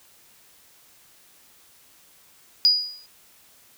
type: tone with exponential decay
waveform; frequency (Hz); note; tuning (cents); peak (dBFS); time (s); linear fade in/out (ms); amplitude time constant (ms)
sine; 4906; D#8; -25; -10; 2.65-3.06; 0; 89
effects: tanh soft clip ceiling -8 dBFS + white hiss -55 dBFS RMS until 3.77 s